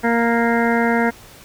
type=harmonic tone; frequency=233.1 Hz; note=A#3; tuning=in tune; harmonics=1 / 2 / 3 / 4 / 6 / 7 / 8 / 9; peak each=-18 / -21 / -23 / -24 / -26 / -26 / -27 / -28 dBFS; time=0.03-1.11 s; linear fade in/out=20 ms; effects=pink hiss -43 dBFS RMS until 1.44 s